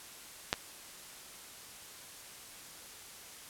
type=clicks; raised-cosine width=0.2 ms; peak=-10 / -24 dBFS; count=2; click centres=0.529 / 0.539 s; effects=white hiss -50 dBFS RMS until 3.49 s + low-pass 12000 Hz 12 dB/octave